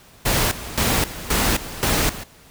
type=noise with tremolo; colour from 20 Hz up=pink; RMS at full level=-19 dBFS; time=0.25-2.24 s; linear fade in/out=10 ms; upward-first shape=square; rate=1.9 Hz; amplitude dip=80%; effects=pink hiss -49 dBFS RMS until 2.5 s